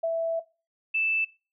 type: tone pair in turn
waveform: sine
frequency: 660 / 2640 Hz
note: E5 / E7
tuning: +2 / +2 cents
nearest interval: 2 octaves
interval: 2400 cents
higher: second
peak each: -23 dBFS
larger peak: neither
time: 0.03-0.4 / 0.94-1.25 s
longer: first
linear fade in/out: 10 ms
effects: noise-tail reverb RT60 0.3 s tail -19 dB re dry